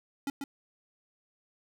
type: tone with echo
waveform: square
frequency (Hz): 278.6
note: C#4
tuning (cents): +9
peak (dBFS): -31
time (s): 0.27-0.3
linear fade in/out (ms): 2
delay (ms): 140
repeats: 1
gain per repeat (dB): -4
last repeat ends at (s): 0.44
effects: none